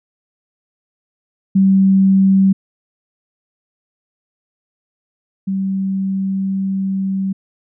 sine tone pair in turn, 192.8 / 192.8 Hz, G3 / G3, -28 / -28 cents, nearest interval unison, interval 0 cents, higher neither, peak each -8 / -16 dBFS, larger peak first, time 1.55-2.53 / 5.47-7.33 s, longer second, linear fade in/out 10 ms, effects none

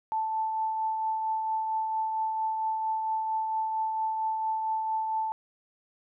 sine tone with tremolo, 880 Hz, A5, in tune, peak -25 dBFS, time 0.12-5.32 s, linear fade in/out 0 ms, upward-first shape triangle, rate 4.4 Hz, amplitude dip 35%, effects none

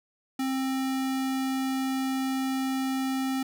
square tone, 264.6 Hz, C4, 20 cents sharp, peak -27 dBFS, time 0.39-3.43 s, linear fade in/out 5 ms, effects none

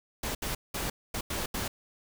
pink noise bursts at uneven times, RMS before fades -33 dBFS, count 6, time 0.23-0.35 / 0.42-0.55 / 0.74-0.9 / 1.14-1.21 / 1.3-1.46 / 1.54-1.68 s, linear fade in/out 5 ms, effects none

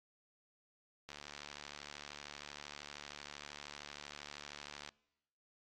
click train, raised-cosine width 0.2 ms, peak -30 dBFS, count 278, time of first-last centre 1.09-4.89 s, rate 72.9 Hz, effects noise-tail reverb RT60 1.0 s tail -24 dB re dry + AAC 32 kbps

